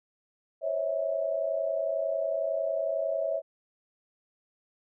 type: tone cluster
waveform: sine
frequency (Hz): 528 / 559 / 650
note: C5 / C#5 / E5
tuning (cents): +16 / +14 / -24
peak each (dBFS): -36 / -31 / -29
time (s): 0.61-3.42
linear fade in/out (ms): 50
effects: none